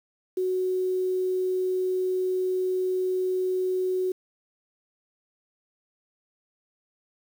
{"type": "tone with quantisation", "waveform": "sine", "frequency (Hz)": 370, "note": "F#4", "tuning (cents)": 0, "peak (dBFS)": -23, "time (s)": [0.37, 4.12], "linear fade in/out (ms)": 5, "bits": 8, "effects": []}